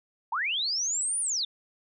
sine linear two-way sweep, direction up then down, 826 to 9720 to 3414 Hz, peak -26 dBFS, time 0.32-1.45 s, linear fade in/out 5 ms, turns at 1.2 s, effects none

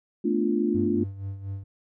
sine chord, B half-diminished seventh, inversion third, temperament equal, 220 / 246.9 / 293.7 / 349.2 Hz, A3 / B3 / D4 / F4, 0 / 0 / 0 / 0 cents, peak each -26 / -30 / -27 / -26 dBFS, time 0.24-1.04 s, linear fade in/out 10 ms
triangle tone with tremolo, 98 Hz, G2, in tune, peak -27 dBFS, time 0.74-1.64 s, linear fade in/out 10 ms, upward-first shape sine, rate 4.2 Hz, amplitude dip 65%
effects none

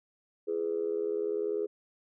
sine tone with amplitude modulation, 417.6 Hz, G#4, 10 cents sharp, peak -24 dBFS, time 0.47-1.67 s, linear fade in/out 20 ms, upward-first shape sine, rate 80.2 Hz, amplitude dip 90%, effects tanh soft clip ceiling -20 dBFS

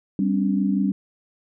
sine chord, G suspended fourth, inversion none, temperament equal with one note detuned, 196 / 261.6 / 287.3 Hz, G3 / C4 / D4, 0 / 0 / -38 cents, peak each -20 / -26 / -25 dBFS, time 0.19-0.92 s, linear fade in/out 2 ms, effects none

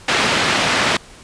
white band-pass noise, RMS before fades -17 dBFS, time 0.08-0.97 s, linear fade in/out 5 ms, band 110 to 2900 Hz, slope 12 dB/octave, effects pink hiss -42 dBFS RMS until 1.23 s + resampled to 22050 Hz

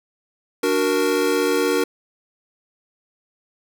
square chord, D augmented, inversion none, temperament equal, 293.7 / 370 / 466.2 Hz, D4 / F#4 / A#4, 0 / 0 / 0 cents, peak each -24 / -23 / -21 dBFS, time 0.63-1.84 s, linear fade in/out 5 ms, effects none

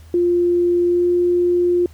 sine tone with pitch glide, 349.9 to 352.5 Hz, F4 to F4, +3 to +16 cents, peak -13 dBFS, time 0.14-1.86 s, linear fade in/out 2 ms, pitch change +13 cents, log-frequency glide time 0.87-1.07 s, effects added 80 Hz sine -40 dBFS peak until 1.93 s + pink hiss -52 dBFS RMS until 1.93 s

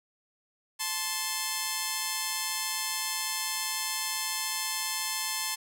5% pulse tone pair together, 874 / 1048.8 Hz, A5 / C6, -12 / +4 cents, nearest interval minor third, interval 316 cents, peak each -21 dBFS, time 0.79-5.56 s, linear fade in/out 20 ms, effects none

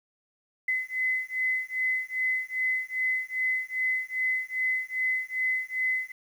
sine beating tone pair, 2030 / 2032.5 Hz, B6 / B6, +47 / +49 cents, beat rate 2.5 Hz, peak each -29 dBFS, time 0.68-6.12 s, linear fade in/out 5 ms, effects 9-bit

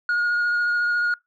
sine tone with vibrato, 1436 Hz, F6, 48 cents sharp, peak -16 dBFS, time 0.09-1.14 s, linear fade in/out 2 ms, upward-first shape sine, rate 14 Hz, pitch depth 11 cents each way, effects noise-tail reverb RT60 0.2 s tail -26 dB re dry + tanh soft clip ceiling -18 dBFS

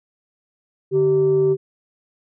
sine tone pair together, 146.83 / 386.4 Hz, D3 / G4, 0 / -25 cents, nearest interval octave + perfect fourth, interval 1675 cents, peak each -22 / -13 dBFS, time 0.91-1.57 s, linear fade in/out 50 ms, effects tanh soft clip ceiling -9 dBFS

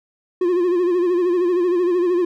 triangle tone with vibrato, 355.1 Hz, F4, 29 cents sharp, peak -13 dBFS, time 0.41-2.25 s, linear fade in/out 5 ms, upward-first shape sine, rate 13 Hz, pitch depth 67 cents each way, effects none

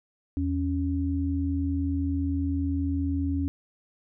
sine tone pair together, 82.41 / 277.2 Hz, E2 / C#4, 0 / 0 cents, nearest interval octave + major sixth, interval 2100 cents, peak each -27 dBFS, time 0.37-3.48 s, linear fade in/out 0 ms, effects none

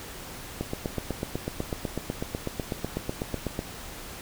click train, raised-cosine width 2 ms, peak -15 dBFS, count 25, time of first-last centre 0.61-3.591 s, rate 8.05 Hz, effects pink hiss -41 dBFS RMS until 4.21 s

